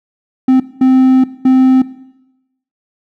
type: tone bursts at uneven times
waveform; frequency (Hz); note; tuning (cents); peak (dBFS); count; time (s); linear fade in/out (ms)
triangle; 260; C4; -11; -3; 3; 0.48-0.6 / 0.81-1.24 / 1.45-1.82; 5
effects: noise-tail reverb RT60 0.9 s tail -17 dB re dry